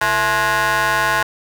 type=ring-modulated tone; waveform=20% pulse; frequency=200 Hz; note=G3; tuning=35 cents sharp; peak=-7 dBFS; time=0.01-1.23 s; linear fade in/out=5 ms; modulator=1260 Hz; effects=none